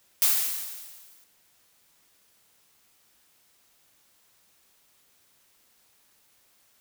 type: noise with exponential decay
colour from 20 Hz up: blue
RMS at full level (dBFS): -19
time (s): 0.22-1.24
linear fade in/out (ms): 0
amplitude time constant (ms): 220
effects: white hiss -64 dBFS RMS until 6.8 s